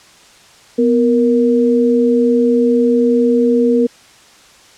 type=tone pair together; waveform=sine; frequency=246.9 / 469.1 Hz; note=B3 / A#4; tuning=0 / +11 cents; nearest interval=major seventh; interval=1111 cents; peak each=-12 dBFS; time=0.78-3.87 s; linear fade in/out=10 ms; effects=white hiss -44 dBFS RMS until 4.77 s + low-pass 7000 Hz 12 dB/octave